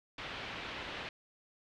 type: low-pass noise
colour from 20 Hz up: white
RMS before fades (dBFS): -43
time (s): 0.18-1.09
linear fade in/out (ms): 2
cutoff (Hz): 3300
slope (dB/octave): 24
effects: none